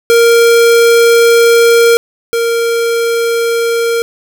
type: tone pair in turn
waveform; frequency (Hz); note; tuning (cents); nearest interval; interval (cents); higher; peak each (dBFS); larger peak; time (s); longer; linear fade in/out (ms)
square; 466.2 / 464.5; A#4 / A#4; 0 / -6; unison; 6; first; -5 / -11; first; 0.1-1.97 / 2.33-4.02; first; 0
effects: none